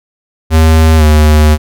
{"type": "tone with pitch glide", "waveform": "square", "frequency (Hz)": [79.7, 76.28], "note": ["D#2", "D#2"], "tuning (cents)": [42, -34], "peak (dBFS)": -4, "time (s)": [0.5, 1.58], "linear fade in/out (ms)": 50, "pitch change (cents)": -76, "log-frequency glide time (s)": [0.97, 1.03], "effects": []}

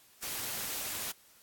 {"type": "noise", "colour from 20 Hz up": "white", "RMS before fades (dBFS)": -37, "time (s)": [0.22, 1.12], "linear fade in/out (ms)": 10, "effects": ["white hiss -61 dBFS RMS until 1.42 s", "AAC 64 kbps"]}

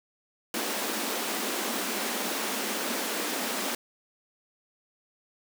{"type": "high-pass noise", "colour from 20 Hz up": "pink", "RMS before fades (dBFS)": -31, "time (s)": [0.54, 3.75], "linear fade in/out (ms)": 2, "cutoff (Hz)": 200, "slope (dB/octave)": 96, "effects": []}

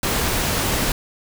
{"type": "noise", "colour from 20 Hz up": "pink", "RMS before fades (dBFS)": -21, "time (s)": [0.03, 0.92], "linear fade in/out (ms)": 2, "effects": []}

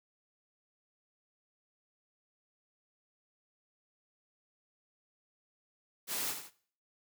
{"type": "noise with echo", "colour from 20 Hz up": "white", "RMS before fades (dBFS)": -36, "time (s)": [6.07, 6.35], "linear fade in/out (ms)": 50, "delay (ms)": 79, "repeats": 2, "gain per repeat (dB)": -7, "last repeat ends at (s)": 6.508, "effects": ["noise-tail reverb RT60 0.5 s tail -18 dB re dry", "high-pass 150 Hz 12 dB/octave"]}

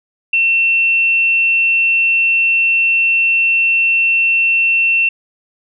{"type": "tone", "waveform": "sine", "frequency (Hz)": 2700, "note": "E7", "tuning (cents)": 41, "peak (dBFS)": -10, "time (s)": [0.33, 5.09], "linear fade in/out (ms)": 5, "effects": []}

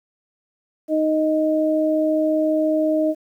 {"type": "tone pair together", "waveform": "sine", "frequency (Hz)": [311.1, 623.4], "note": ["D#4", "D#5"], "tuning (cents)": [0, 3], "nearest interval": "octave", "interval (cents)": 1203, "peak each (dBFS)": [-19, -19], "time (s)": [0.88, 3.15], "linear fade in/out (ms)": 50, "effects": ["9-bit"]}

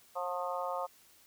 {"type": "harmonic tone with a mistuned harmonic", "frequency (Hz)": 178.9, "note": "F3", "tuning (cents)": 42, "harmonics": [3, 4, 5, 6, 7], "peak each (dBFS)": [-38, -39, -40, -41, -41], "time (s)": [0.15, 0.87], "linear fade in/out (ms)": 20, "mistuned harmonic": 7, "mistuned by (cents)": -20, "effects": ["white hiss -62 dBFS RMS until 1.26 s"]}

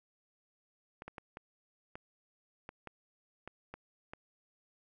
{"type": "clicks", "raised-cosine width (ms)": 0.5, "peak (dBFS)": -29, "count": 10, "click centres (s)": [1.021, 1.08, 1.182, 1.371, 1.955, 2.691, 2.873, 3.476, 3.74, 4.135], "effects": []}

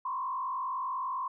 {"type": "tone with frequency modulation", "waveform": "sine", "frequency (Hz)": 1046.5, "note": "C6", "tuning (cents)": 0, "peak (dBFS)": -31, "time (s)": [0.05, 1.28], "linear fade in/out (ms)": 5, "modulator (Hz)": 50, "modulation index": 1.2, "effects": []}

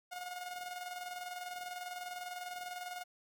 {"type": "tone with tremolo", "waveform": "sawtooth", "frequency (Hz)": 719, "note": "F#5", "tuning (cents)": -50, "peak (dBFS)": -36, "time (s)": [0.11, 3.04], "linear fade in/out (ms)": 20, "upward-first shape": "square", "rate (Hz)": 20, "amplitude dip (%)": 45, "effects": []}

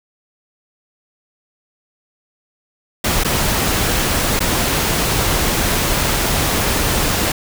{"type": "noise with dropouts", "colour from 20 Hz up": "pink", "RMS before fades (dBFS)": -17, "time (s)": [3.04, 7.32], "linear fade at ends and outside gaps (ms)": 5, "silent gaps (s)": [[3.237, 3.246], [4.393, 4.404]], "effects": []}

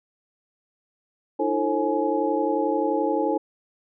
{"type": "tone cluster", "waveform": "sine", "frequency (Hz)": [303.3, 334.7, 445.3, 536, 842], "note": ["D#4", "E4", "A4", "C5", "G#5"], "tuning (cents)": [-44, 26, 21, 42, 24], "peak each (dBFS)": -27, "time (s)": [1.39, 3.38], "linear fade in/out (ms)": 10, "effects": []}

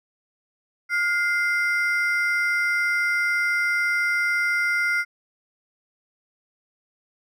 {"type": "ring-modulated tone", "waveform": "triangle", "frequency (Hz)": 1753, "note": "A6", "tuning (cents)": -7, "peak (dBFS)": -15, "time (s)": [0.89, 5.05], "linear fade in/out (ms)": 50, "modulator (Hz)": 329, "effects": []}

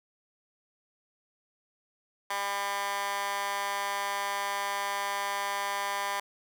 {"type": "tone with high-pass filter", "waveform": "15% pulse", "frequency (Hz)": 200, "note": "G3", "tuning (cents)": 35, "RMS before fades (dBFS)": -32, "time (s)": [2.3, 6.2], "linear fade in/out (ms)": 5, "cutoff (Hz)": 1100, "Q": 3.1, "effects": []}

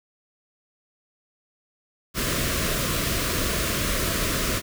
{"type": "band-stop noise", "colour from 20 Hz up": "pink", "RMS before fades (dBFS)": -25, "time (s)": [2.14, 4.62], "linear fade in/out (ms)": 50, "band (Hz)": [690, 1000], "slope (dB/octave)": 96, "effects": []}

